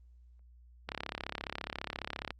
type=click train; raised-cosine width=0.3 ms; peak=-20 dBFS; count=50; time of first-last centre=0.89-2.306 s; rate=34.6 Hz; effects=added 60 Hz sine -55 dBFS peak until 2.39 s + Opus 24 kbps